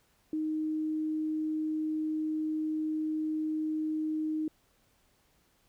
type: tone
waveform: sine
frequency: 311.1 Hz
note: D#4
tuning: in tune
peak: -29 dBFS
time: 0.33-4.48 s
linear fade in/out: 2 ms
effects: pink hiss -69 dBFS RMS until 5.68 s